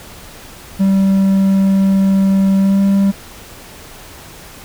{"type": "tone with pitch glide", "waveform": "triangle", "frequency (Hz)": [193.9, 196.95], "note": ["G3", "G3"], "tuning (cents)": [-19, 8], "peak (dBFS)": -7, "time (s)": [0.79, 3.12], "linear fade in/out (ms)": 20, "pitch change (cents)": 27, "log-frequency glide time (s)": [2.58, 2.81], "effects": ["pink hiss -36 dBFS RMS until 4.64 s"]}